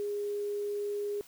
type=tone; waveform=sine; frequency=410.7 Hz; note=G#4; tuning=19 cents flat; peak=-31 dBFS; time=0-1.21 s; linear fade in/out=0 ms; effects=white hiss -56 dBFS RMS until 1.27 s